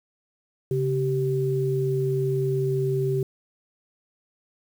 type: tone pair together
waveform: sine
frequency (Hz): 136.86 / 387.1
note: C#3 / G4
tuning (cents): -22 / -22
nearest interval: octave + tritone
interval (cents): 1800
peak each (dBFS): -24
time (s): 0.71-3.23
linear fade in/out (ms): 2
effects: 8-bit